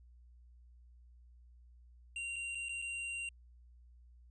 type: tone with dropouts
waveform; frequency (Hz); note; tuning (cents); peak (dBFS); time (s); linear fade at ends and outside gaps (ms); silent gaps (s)
square; 2765; F7; -18; -39; 2.16-3.29; 2; 2.36-2.363 / 2.549-2.553 / 2.686-2.692 / 2.818-2.822
effects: added 60 Hz sine -57 dBFS peak until 4.3 s + resampled to 22050 Hz